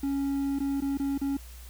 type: tone with dropouts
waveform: triangle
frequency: 277.2 Hz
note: C#4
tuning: in tune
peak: -24 dBFS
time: 0.03-1.37 s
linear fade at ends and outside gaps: 5 ms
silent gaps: 0.589-0.602 / 0.805-0.82 / 0.974-0.997 / 1.179-1.214 s
effects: added 60 Hz sine -43 dBFS peak until 1.69 s + white hiss -52 dBFS RMS until 1.69 s